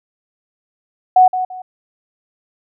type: tone with echo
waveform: sine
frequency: 740 Hz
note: F#5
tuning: in tune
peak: -5 dBFS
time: 1.16-1.28 s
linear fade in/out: 5 ms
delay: 170 ms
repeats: 2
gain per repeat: -11 dB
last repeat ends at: 1.62 s
effects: none